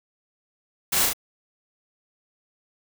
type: noise with echo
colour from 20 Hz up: white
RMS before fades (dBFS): -23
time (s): 0.92-1.06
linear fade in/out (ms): 10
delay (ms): 37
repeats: 2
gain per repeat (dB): -2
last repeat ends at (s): 1.134
effects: none